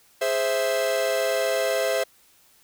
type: chord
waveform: 45% pulse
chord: Ab augmented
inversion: none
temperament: equal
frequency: 415.3 / 523.3 / 659.3 Hz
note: Ab4 / C5 / E5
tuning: 0 / 0 / 0 cents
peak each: -30 / -25 / -25 dBFS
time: 0.21-2.04 s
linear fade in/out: 10 ms
effects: white hiss -58 dBFS RMS until 2.63 s